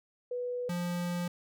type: tone pair in turn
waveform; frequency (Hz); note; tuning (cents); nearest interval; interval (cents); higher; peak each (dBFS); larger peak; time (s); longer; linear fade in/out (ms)
sine / square; 492 / 175.31; B4 / F3; -7 / +7; octave + tritone; 1786; first; -32 / -32; neither; 0.31-0.69 / 0.69-1.28; second; 5
effects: none

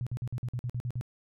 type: tone bursts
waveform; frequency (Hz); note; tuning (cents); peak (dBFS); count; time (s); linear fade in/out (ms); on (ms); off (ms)
sine; 122.3; B2; -16; -30; 10; 0.01-1.011; 0; 56; 49
effects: none

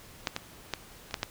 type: clicks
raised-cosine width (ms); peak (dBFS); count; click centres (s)
0.2; -10 / -14 / -12 / -25 / -12 / -11; 6; 0.272 / 0.364 / 0.737 / 1.11 / 1.142 / 1.231
effects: pink hiss -51 dBFS RMS until 1.3 s

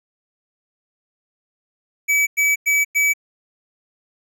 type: tone bursts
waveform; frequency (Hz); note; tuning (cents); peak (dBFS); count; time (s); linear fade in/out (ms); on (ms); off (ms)
square; 2289; D7; -45; -15; 4; 2.08-3.137; 20; 190; 99
effects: none

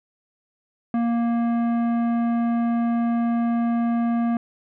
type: tone with tanh clipping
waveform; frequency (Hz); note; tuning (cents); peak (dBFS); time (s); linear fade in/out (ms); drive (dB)
sine; 234.1; A#3; +8; -21; 0.94-4.37; 2; 13
effects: none

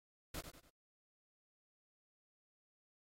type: noise with echo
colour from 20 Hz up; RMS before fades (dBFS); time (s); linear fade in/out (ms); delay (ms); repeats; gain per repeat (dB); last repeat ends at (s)
pink; -45; 0.34-0.41; 5; 96; 3; -8; 0.698
effects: AAC 48 kbps

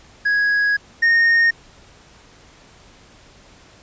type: tone pair in turn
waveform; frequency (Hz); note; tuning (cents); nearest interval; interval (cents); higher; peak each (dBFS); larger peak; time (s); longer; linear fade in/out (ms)
triangle; 1661.2 / 1845.7; G#6 / A#6; 0 / -18; major second; 182; second; -13 / -10; second; 0.25-0.77 / 1.02-1.51; first; 10
effects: pink hiss -48 dBFS RMS until 3.82 s + resampled to 16000 Hz

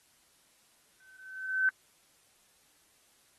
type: tone with exponential growth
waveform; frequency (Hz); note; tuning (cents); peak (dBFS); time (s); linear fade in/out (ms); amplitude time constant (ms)
sine; 1531; G6; -41; -21; 1-1.69; 1; 150
effects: white hiss -66 dBFS RMS until 3.38 s + AAC 32 kbps

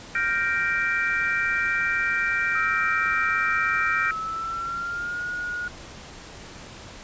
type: chord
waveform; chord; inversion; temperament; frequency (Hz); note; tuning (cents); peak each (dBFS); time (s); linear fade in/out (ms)
sine; G minor seventh; third; equal; 1396.9 / 1568 / 1864.7 / 2349; F6 / G6 / Bb6 / D7; 0 / 0 / 0 / 0; -27; 0.15-4.11; 2
type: tone with pitch glide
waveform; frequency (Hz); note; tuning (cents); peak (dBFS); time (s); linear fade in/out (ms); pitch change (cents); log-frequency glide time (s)
sine; 1300 to 1442.4; E6 to F#6; -24 to -45; -27; 2.55-5.68; 2; +179; 4.19-5.25
effects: pink hiss -42 dBFS RMS until 7.03 s + resampled to 16000 Hz

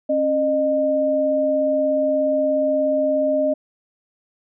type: tone pair together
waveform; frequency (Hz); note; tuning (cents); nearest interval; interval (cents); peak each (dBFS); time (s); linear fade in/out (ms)
sine; 272.2 / 611; C#4 / D#5; -31 / -32; octave + major second; 1399; -23 / -17; 0.09-3.54; 10
effects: none

